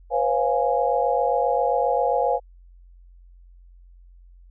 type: chord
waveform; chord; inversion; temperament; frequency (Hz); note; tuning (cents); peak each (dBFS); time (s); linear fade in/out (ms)
sine; C# dominant seventh; third; equal with one note detuned; 493.9 / 541.4 / 698.5 / 830.6; B4 / C#5 / E#5 / G#5; 0 / -41 / 0 / 0; -24; 0.1-2.4; 50
effects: added 44 Hz sine -46 dBFS peak until 4.5 s